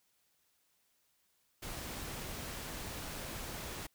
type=noise; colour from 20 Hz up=pink; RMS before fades=-43 dBFS; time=1.62-3.87 s; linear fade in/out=10 ms; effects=white hiss -75 dBFS RMS until 3.94 s